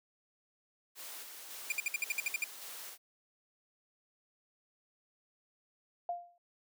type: noise with tremolo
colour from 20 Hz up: white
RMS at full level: -46 dBFS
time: 0.95-2.98 s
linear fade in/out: 50 ms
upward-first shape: square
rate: 1.8 Hz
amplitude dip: 30%
type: tone bursts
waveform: 45% pulse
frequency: 2400 Hz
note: D7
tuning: 37 cents sharp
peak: -30 dBFS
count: 10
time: 1.7-2.441 s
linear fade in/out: 2 ms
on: 21 ms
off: 59 ms
type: tone with exponential decay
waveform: sine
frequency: 698.5 Hz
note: F5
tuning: in tune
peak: -30 dBFS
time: 6.09-6.38 s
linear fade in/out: 2 ms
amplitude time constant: 62 ms
effects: high-pass 400 Hz 12 dB/octave